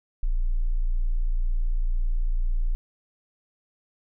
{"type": "tone", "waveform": "sine", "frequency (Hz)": 29, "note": "A#0", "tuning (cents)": -8, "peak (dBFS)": -20, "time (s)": [0.23, 2.75], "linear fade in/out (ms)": 0, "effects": []}